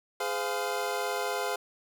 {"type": "chord", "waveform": "25% pulse", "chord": "F minor", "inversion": "first", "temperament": "equal with one note detuned", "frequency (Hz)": [415.3, 511, 698.5], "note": ["Ab4", "C5", "F5"], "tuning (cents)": [0, -41, 0], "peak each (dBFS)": -30, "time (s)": [0.2, 1.56], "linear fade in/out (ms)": 5, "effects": []}